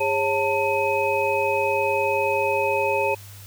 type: tone cluster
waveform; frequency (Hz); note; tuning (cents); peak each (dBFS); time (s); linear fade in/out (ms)
sine; 406.8 / 546 / 895 / 2534; G#4 / C#5 / A5 / D#7; -36 / -26 / +29 / +31; -26 / -24 / -24 / -26; 0-3.15; 10
effects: added 100 Hz sine -41 dBFS peak until 3.46 s + white hiss -46 dBFS RMS until 3.46 s